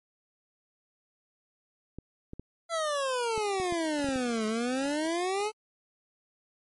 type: clicks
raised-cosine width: 3 ms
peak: -27 dBFS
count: 9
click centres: 1.986 / 2.334 / 2.396 / 3.378 / 3.6 / 3.724 / 4.044 / 4.088 / 4.159 s
type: exponential two-way sweep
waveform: 25% pulse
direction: down then up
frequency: 682 to 213.6 to 438.5 Hz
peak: -24 dBFS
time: 2.69-5.52 s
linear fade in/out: 50 ms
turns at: 4.46 s
effects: MP3 48 kbps